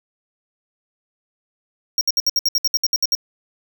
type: tone bursts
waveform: square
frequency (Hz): 5580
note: F8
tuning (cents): -2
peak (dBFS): -15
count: 13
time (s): 1.98-3.151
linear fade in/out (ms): 2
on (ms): 31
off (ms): 64
effects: none